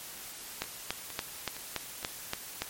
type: two click trains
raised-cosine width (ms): 0.2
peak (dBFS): -13 / -24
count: 8 / 4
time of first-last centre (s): 0.62-2.62 / 0.64-2.029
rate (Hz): 3.5 / 2.16
effects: white hiss -44 dBFS RMS until 2.69 s + MP3 64 kbps